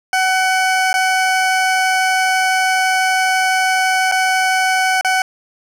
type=tone with dropouts; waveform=20% pulse; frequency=751 Hz; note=F#5; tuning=26 cents sharp; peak=-8 dBFS; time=0.13-5.22 s; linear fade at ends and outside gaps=2 ms; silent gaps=0.93-0.94 / 4.115-4.121 / 5.011-5.047 s; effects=low-pass 10000 Hz 12 dB/octave + 8-bit